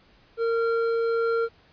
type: tone pair together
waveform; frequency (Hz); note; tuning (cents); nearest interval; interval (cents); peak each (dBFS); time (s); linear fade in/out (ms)
triangle; 460 / 1378.4; A#4 / F6; -23 / -23; octave + perfect fifth; 1900; -20 / -29; 0.37-1.49; 50
effects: pink hiss -58 dBFS RMS until 1.72 s + resampled to 11025 Hz